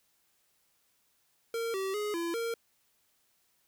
square tone with pitch steps, 460 / 384.6 / 418.1 / 338.3 / 461.9 Hz, A#4 / G4 / G#4 / E4 / A#4, -23 / -33 / +12 / +45 / -16 cents, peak -32 dBFS, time 1.54-2.54 s, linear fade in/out 2 ms, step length 200 ms, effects white hiss -72 dBFS RMS until 3.67 s

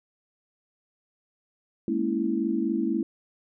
sine chord, A# half-diminished seventh, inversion third, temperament equal with one note detuned, 209 / 233.1 / 277.2 / 329.6 Hz, G#3 / A#3 / C#4 / E4, +11 / 0 / 0 / 0 cents, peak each -30 / -29 / -31 / -27 dBFS, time 1.88-3.03 s, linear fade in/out 2 ms, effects none

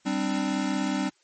square chord, G suspended fourth, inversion none, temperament equal with one note detuned, 196 / 261.6 / 298.1 Hz, G3 / C4 / D4, 0 / 0 / +26 cents, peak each -30 dBFS, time 0.05-1.1 s, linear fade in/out 20 ms, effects white hiss -65 dBFS RMS until 1.23 s + MP3 32 kbps

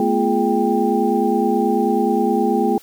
sine tone cluster, 214.3 / 243.7 / 348 / 418.5 / 791 Hz, A3 / B3 / F4 / G#4 / G5, -45 / -23 / -6 / +13 / +15 cents, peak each -21 dBFS, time 0-2.78 s, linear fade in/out 2 ms, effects white hiss -47 dBFS RMS until 2.82 s

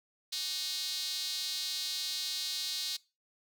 square tone with high-pass filter, 168.3 Hz, E3, 36 cents sharp, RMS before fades -36 dBFS, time 0.32-2.97 s, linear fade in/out 10 ms, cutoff 4100 Hz, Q 4, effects noise-tail reverb RT60 0.3 s tail -22 dB re dry

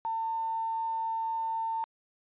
sine tone with quantisation, 901 Hz, A5, 41 cents sharp, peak -29 dBFS, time 0.05-1.84 s, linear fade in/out 0 ms, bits 9, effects resampled to 8000 Hz

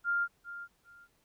sine tone with echo, 1399 Hz, F6, 3 cents sharp, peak -27 dBFS, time 0.04-0.28 s, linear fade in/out 50 ms, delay 400 ms, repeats 2, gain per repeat -13 dB, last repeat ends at 1.08 s, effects pink hiss -72 dBFS RMS until 1.24 s

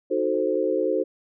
sine chord, D# diminished seventh, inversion none, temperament equal, 311.1 / 370 / 440 / 523.3 Hz, D#4 / F#4 / A4 / C5, 0 / 0 / 0 / 0 cents, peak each -28 / -26 / -26 / -25 dBFS, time 0.1-1.04 s, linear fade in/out 20 ms, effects none

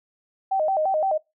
sine tone with vibrato, 692 Hz, F5, 16 cents flat, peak -19 dBFS, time 0.51-1.18 s, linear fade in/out 10 ms, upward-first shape square, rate 5.8 Hz, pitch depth 190 cents each way, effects noise-tail reverb RT60 0.2 s tail -22 dB re dry

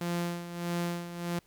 sawtooth tone with tremolo, 172.9 Hz, F3, 17 cents flat, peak -25 dBFS, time 0.01-1.39 s, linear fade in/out 2 ms, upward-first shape sine, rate 1.6 Hz, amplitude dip 70%, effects pink hiss -65 dBFS RMS until 1.46 s

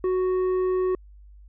sine tone with tanh clipping, 370 Hz, F#4, in tune, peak -22 dBFS, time 0.04-0.95 s, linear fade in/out 2 ms, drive 7 dB, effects added 50 Hz sine -45 dBFS peak until 1.48 s

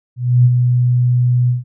sine tone with ADSR envelope, 123.47 Hz, B2, in tune, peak -5 dBFS, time 0.16-1.64 s, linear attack 290 ms, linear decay 44 ms, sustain -5 dB, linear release 150 ms, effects none

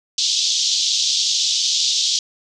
pink band-pass noise, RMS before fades -19 dBFS, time 0.18-2.19 s, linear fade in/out 2 ms, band 3300 to 6600 Hz, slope 48 dB/octave, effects none

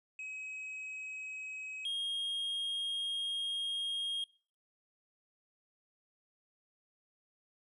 triangle tone pair in turn, 2545 / 3248 Hz, D#7 / G#7, +39 / -39 cents, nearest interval major third, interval 422 cents, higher second, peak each -39 / -32 dBFS, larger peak second, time 0.19-1.85 / 1.85-4.24 s, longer second, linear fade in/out 2 ms, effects noise-tail reverb RT60 0.4 s tail -23 dB re dry + resampled to 24000 Hz

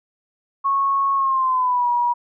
sine tone with pitch glide, 1100 to 963.2 Hz, C#6 to B5, -14 to -44 cents, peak -16 dBFS, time 0.64-2.14 s, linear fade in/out 20 ms, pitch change -230 cents, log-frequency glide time 1.15-1.89 s, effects none

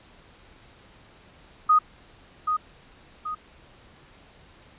sine tone with echo, 1244.5 Hz, D#6, in tune, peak -14 dBFS, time 1.69-1.79 s, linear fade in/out 10 ms, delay 780 ms, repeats 2, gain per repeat -7 dB, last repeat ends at 3.35 s, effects pink hiss -53 dBFS RMS until 4.78 s + resampled to 8000 Hz

